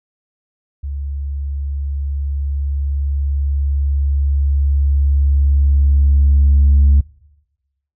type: tone with level ramp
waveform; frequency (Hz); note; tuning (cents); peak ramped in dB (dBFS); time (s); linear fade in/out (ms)
sine; 70.2; C#2; +22; -21 to -5; 0.83-7.01; 10
effects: noise-tail reverb RT60 1.0 s tail -23 dB re dry + tanh soft clip ceiling -5 dBFS